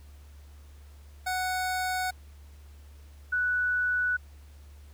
25% pulse / sine tone pair in turn, 740 / 1480 Hz, F#5 / F#6, 0 / 0 cents, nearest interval octave, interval 1200 cents, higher second, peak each -24 dBFS, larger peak neither, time 1.26-2.11 / 3.32-4.17 s, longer neither, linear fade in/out 10 ms, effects added 72 Hz sine -47 dBFS peak until 4.93 s + pink hiss -61 dBFS RMS until 4.93 s

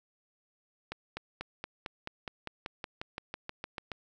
accelerating click train, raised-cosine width 0.3 ms, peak -21 dBFS, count 17, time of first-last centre 0.92-3.917 s, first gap 250 ms, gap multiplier 0.96, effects none

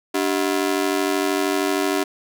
sawtooth ring-modulated tone, 340 Hz, F4, 46 cents flat, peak -12 dBFS, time 0.14-2.04 s, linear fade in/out 10 ms, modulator 46.5 Hz, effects none

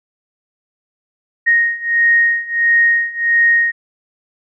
sine beating tone pair, 1864.7 / 1866.2 Hz, A#6 / A#6, 0 / +1 cents, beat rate 1.5 Hz, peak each -15 / -13 dBFS, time 1.46-3.72 s, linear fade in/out 20 ms, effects none

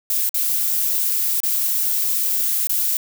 violet noise with dropouts, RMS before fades -20 dBFS, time 0.1-2.97 s, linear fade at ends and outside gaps 1 ms, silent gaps 0.293-0.343 / 1.403-1.433 / 2.671-2.694 s, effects none

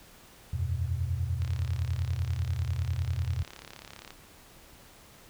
sine chord, E suspended second, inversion none, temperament equal, 82.41 / 92.5 / 123.47 Hz, E2 / F#2 / B2, 0 / 0 / 0 cents, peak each -31 / -32 / -33 dBFS, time 0.53-3.43 s, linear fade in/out 5 ms
click train, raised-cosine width 0.2 ms, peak -26 dBFS, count 95, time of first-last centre 1.42-4.106 s, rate 35 Hz
effects pink hiss -54 dBFS RMS until 5.29 s

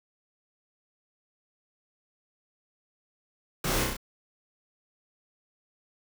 pink noise with echo, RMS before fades -30 dBFS, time 3.64-3.84 s, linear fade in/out 5 ms, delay 32 ms, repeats 4, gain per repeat -2 dB, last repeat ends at 3.968 s, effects none

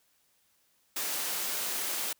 white high-pass noise, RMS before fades -33 dBFS, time 0.96-2.13 s, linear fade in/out 5 ms, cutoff 280 Hz, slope 12 dB/octave, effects white hiss -70 dBFS RMS until 2.19 s

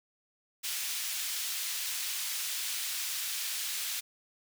pink high-pass noise, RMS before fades -35 dBFS, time 0.63-4.01 s, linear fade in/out 20 ms, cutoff 2900 Hz, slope 12 dB/octave, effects none

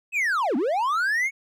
triangle linear two-way sweep, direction down then up, 2637 to 220 to 2242 Hz, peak -19 dBFS, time 0.12-1.31 s, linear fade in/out 50 ms, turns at 0.56 s, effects none

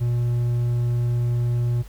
triangle tone, 120 Hz, B2, 49 cents flat, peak -17 dBFS, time 0-1.83 s, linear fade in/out 20 ms, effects added 50 Hz sine -38 dBFS peak until 1.88 s + pink hiss -51 dBFS RMS until 1.88 s

